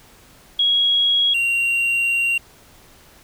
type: tone pair in turn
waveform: sine / triangle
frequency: 3312 / 2759 Hz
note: G#7 / F7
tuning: -5 / -22 cents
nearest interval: minor third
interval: 317 cents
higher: first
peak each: -14 / -15 dBFS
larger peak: first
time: 0.59-1.34 / 1.34-2.38 s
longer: second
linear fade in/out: 5 ms
effects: pink hiss -49 dBFS RMS until 3.23 s